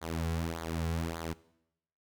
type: tone with flanger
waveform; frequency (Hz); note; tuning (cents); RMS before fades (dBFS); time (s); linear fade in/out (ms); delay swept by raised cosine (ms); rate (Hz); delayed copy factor
sawtooth; 82.41; E2; 0; -35; 0.01-1.34; 20; 0.36 to 3.36; 1.7; -0.8
effects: noise-tail reverb RT60 0.8 s tail -20 dB re dry